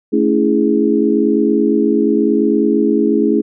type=chord; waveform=sine; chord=A major seventh; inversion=none; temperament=equal with one note detuned; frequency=220 / 280.9 / 329.6 / 415.3 Hz; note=A3 / C#4 / E4 / G#4; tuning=0 / +23 / 0 / 0 cents; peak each=-16 dBFS; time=0.12-3.42 s; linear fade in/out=20 ms; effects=none